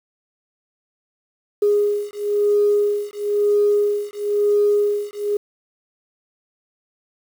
sine beating tone pair, 412.1 / 413.1 Hz, G#4 / G#4, -13 / -9 cents, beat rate 1 Hz, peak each -18 / -18 dBFS, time 1.62-5.37 s, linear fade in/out 5 ms, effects tanh soft clip ceiling -8 dBFS + 7-bit

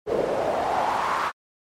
pink noise with band-pass filter sweep, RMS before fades -24 dBFS, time 0.06-1.32 s, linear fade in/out 50 ms, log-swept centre 450 to 1200 Hz, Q 3.6, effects MP3 64 kbps

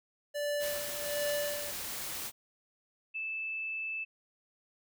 square tone with tremolo, 584 Hz, D5, 10 cents flat, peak -31 dBFS, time 0.34-1.72 s, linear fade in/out 20 ms, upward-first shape sine, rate 1.3 Hz, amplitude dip 75%
white noise, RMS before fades -39 dBFS, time 0.59-2.32 s, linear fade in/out 50 ms
sine tone, 2630 Hz, E7, 5 cents flat, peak -34 dBFS, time 3.14-4.05 s, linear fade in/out 20 ms
effects none

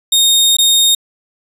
sawtooth tone with dropouts, 3700 Hz, A#7, 14 cents flat, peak -5 dBFS, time 0.12-0.95 s, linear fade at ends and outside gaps 5 ms, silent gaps 0.568-0.585 s, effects resampled to 32000 Hz + 7-bit

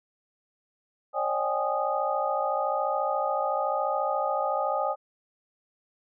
sine tone cluster, 545 / 606 / 779 / 833 / 1239 Hz, C#5 / D#5 / G5 / G#5 / D#6, -29 / -46 / -11 / +5 / -8 cents, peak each -31 dBFS, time 1.13-4.96 s, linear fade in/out 50 ms, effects none

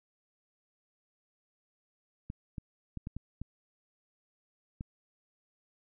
clicks, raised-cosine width 5 ms, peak -26 dBFS, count 7, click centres 2.301 / 2.582 / 2.973 / 3.071 / 3.166 / 3.416 / 4.809 s, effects none

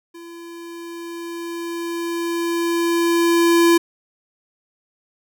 square tone with level ramp, 338.9 Hz, E4, 48 cents sharp, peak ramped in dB -37 to -11 dBFS, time 0.14-3.78 s, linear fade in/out 10 ms, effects none

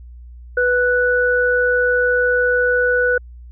sine tone pair together, 493.9 / 1480 Hz, B4 / F#6, 0 / 0 cents, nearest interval octave + perfect fifth, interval 1900 cents, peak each -16 dBFS, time 0.57-3.18 s, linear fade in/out 5 ms, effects added 60 Hz sine -35 dBFS peak until 3.51 s

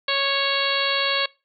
harmonic tone, 553 Hz, C#5, 4 cents flat, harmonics 1 / 2 / 3 / 4 / 5 / 6 / 7 / 8, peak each -28 / -28 / -28 / -28 / -28 / -28 / -28 / -28 dBFS, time 0.08-1.26 s, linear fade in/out 5 ms, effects noise-tail reverb RT60 0.3 s tail -23 dB re dry

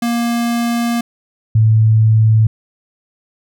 square / sine tone pair in turn, 235.5 / 110.12 Hz, A#3 / A2, +18 / +2 cents, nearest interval octave + minor second, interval 1316 cents, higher first, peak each -15 / -7 dBFS, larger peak second, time 0.02-1.01 / 1.55-2.47 s, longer first, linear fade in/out 5 ms, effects none

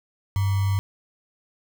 sine tone with sample-and-hold, 98.2 Hz, G2, 4 cents sharp, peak -19 dBFS, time 0.36-0.79 s, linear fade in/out 0 ms, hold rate 1050 Hz, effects none

